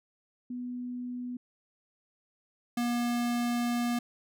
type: tone pair in turn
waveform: sine / square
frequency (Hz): 246.9 / 239.6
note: B3 / A#3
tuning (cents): 0 / +48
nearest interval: minor second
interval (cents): 52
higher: first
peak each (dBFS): -34 / -28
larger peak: second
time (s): 0.5-1.37 / 2.77-3.99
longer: second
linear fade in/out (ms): 5
effects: none